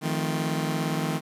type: chord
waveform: sawtooth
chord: F dominant seventh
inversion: third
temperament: just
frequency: 157.15 / 174.61 / 218.3 / 261.9 Hz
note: Eb3 / F3 / A3 / C4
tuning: +18 / 0 / -13 / +2 cents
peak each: -24 / -28 / -29 / -29 dBFS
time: 0.01-1.21 s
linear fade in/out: 50 ms
effects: resampled to 32000 Hz + 9-bit